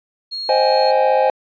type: tone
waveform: sine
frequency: 4284 Hz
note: C8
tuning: 40 cents sharp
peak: -23 dBFS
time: 0.31-0.92 s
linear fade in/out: 20 ms
type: chord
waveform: triangle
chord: Ab major seventh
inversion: first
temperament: equal with one note detuned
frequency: 523.3 / 622.3 / 775 / 830.6 Hz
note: C5 / Eb5 / G5 / Ab5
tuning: 0 / 0 / -20 / 0 cents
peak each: -14 / -17 / -20 / -15 dBFS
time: 0.49-1.3 s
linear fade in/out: 2 ms
effects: resampled to 11025 Hz